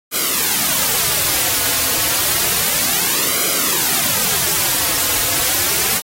white noise with flanger, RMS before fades -17 dBFS, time 0.11-6.02 s, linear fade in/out 50 ms, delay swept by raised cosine 1.1 to 5.2 ms, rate 0.3 Hz, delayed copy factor -0.7, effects AAC 48 kbps

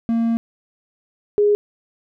triangle / sine tone pair in turn, 229.9 / 413.7 Hz, A#3 / G#4, -24 / -7 cents, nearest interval minor seventh, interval 1017 cents, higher second, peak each -14 / -12 dBFS, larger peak second, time 0.09-0.37 / 1.38-1.55 s, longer first, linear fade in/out 0 ms, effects none

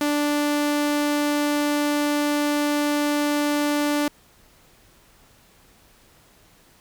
sawtooth tone, 293.3 Hz, D4, 2 cents flat, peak -16 dBFS, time 0.01-4.08 s, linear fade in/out 2 ms, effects pink hiss -55 dBFS RMS until 6.8 s

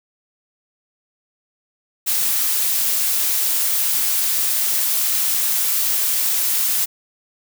blue noise, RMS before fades -19 dBFS, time 2.06-6.86 s, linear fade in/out 20 ms, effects none

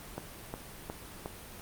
click train, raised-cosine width 1 ms, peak -22 dBFS, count 4, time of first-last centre 0.18-1.259 s, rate 2.78 Hz, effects pink hiss -47 dBFS RMS until 1.61 s + Opus 32 kbps

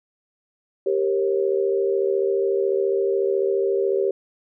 sine chord, G diminished, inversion none, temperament equal with one note detuned, 392 / 466.2 / 542 Hz, G4 / Bb4 / Db5, 0 / 0 / -39 cents, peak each -20 / -25 / -26 dBFS, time 0.86-4.11 s, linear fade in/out 5 ms, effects none

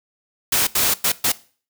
white noise bursts at uneven times, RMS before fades -18 dBFS, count 4, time 0.52-0.67 / 0.75-0.94 / 1.04-1.12 / 1.24-1.32 s, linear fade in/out 5 ms, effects noise-tail reverb RT60 0.4 s tail -19 dB re dry

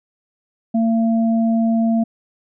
sine tone pair together, 227 / 679 Hz, A#3 / F5, -46 / -49 cents, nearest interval octave + perfect fifth, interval 1897 cents, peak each -14 / -24 dBFS, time 0.74-2.04 s, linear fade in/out 10 ms, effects none

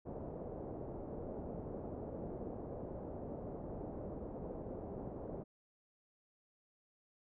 white low-pass noise, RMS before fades -45 dBFS, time 0.05-5.44 s, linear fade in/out 20 ms, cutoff 600 Hz, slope 24 dB/octave, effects none

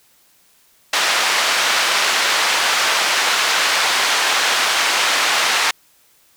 pink band-pass noise, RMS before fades -17 dBFS, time 0.93-5.71 s, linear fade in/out 5 ms, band 1000 to 5700 Hz, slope 12 dB/octave, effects white hiss -55 dBFS RMS until 6.36 s

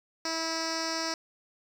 10% pulse tone with low-pass filter, 325.3 Hz, E4, 23 cents flat, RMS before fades -32 dBFS, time 0.25-1.14 s, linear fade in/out 2 ms, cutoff 5700 Hz, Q 6.3, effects 9-bit

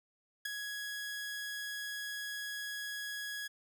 sawtooth tone with ADSR envelope, 1668 Hz, G#6, 7 cents sharp, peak -28 dBFS, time 0.45-3.48 s, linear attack 8 ms, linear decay 6 ms, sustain -7 dB, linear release 14 ms, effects none

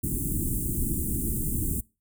pink band-stop noise, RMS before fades -28 dBFS, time 0.03-1.81 s, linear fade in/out 10 ms, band 340 to 8200 Hz, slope 48 dB/octave, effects noise-tail reverb RT60 0.3 s tail -24 dB re dry

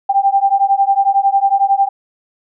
sine beating tone pair, 784 / 795 Hz, G5 / G5, 0 / +24 cents, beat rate 11 Hz, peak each -13 dBFS, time 0.09-1.89 s, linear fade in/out 10 ms, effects none

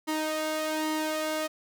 sawtooth tone with flanger, 311.1 Hz, D#4, in tune, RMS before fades -30 dBFS, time 0.07-1.48 s, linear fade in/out 20 ms, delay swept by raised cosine 0.99 to 1.82 ms, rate 1.2 Hz, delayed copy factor +0.6, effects none

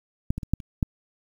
clicks, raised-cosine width 5 ms, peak -10 / -17 / -21 / -9 / -27 / -9 dBFS, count 6, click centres 0.305 / 0.38 / 0.432 / 0.536 / 0.602 / 0.828 s, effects 8-bit

